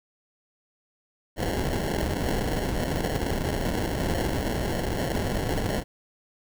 pink noise with sample-and-hold, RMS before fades -27 dBFS, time 1.36-5.84 s, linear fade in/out 50 ms, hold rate 1225 Hz, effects none

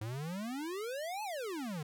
square exponential two-way sweep, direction up then down, 103.83 to 881 to 142.2 Hz, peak -38 dBFS, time 0.01-1.83 s, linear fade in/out 5 ms, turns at 1.23 s, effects none

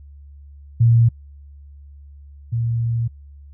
sine tone pair in turn, 116.4 / 116.4 Hz, A#2 / A#2, -2 / -2 cents, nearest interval unison, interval 0 cents, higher neither, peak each -10 / -18 dBFS, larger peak first, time 0.8-1.09 / 2.52-3.08 s, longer second, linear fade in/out 10 ms, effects noise-tail reverb RT60 0.1 s tail -26 dB re dry + added 71 Hz sine -39 dBFS peak until 3.53 s

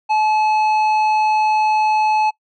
triangle tone with tanh clipping, 860 Hz, A5, 40 cents flat, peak -15 dBFS, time 0.09-2.31 s, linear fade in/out 20 ms, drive 13 dB, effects noise-tail reverb RT60 0.1 s tail -23 dB re dry

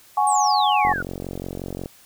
sine chord, F# suspended second, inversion none, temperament just, 740 / 832.5 / 1110 Hz, F#5 / G#5 / C#6, 0 / +4 / +2 cents, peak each -23 / -18 / -22 dBFS, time 0.17-0.93 s, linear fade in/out 5 ms
sine exponential sweep, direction down, 8900 to 1396.9 Hz, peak -24 dBFS, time 0.27-1.02 s, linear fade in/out 2 ms
click train, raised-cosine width 2 ms, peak -17 dBFS, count 47, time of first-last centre 0.85-1.859 s, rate 45.6 Hz
effects white hiss -51 dBFS RMS until 2.05 s

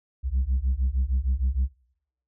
sine beating tone pair, 61.74 / 68.24 Hz, B1 / C#2, 0 / -27 cents, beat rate 6.5 Hz, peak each -23 / -23 dBFS, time 0.23-1.69 s, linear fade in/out 50 ms, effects noise-tail reverb RT60 0.7 s tail -22 dB re dry + tanh soft clip ceiling -18 dBFS

